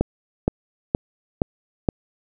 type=click train; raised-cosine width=2 ms; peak=-4 dBFS; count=5; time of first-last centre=0.01-1.888 s; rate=2.13 Hz; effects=none